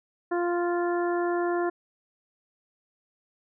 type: harmonic tone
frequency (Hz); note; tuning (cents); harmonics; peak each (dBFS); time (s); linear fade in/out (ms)
348.7; F4; -3; 1 / 2 / 3 / 4 / 5; -25 / -31 / -35 / -37 / -39; 0.31-1.7; 10
effects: none